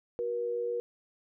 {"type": "tone pair together", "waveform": "sine", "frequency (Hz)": [370, 477.5], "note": ["F#4", "A#4"], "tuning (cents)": [0, 42], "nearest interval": "major third", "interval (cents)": 442, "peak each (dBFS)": [-39, -30], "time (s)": [0.19, 0.8], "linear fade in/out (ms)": 0, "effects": []}